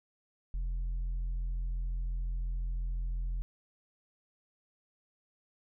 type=tone with tanh clipping; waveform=sine; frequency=42.86 Hz; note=F1; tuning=32 cents flat; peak=-32 dBFS; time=0.54-3.42 s; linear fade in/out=0 ms; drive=3 dB; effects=none